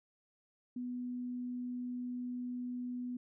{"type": "tone", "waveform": "sine", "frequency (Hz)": 247.1, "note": "B3", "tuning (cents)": 1, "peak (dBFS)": -37, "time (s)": [0.76, 3.17], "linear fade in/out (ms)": 5, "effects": []}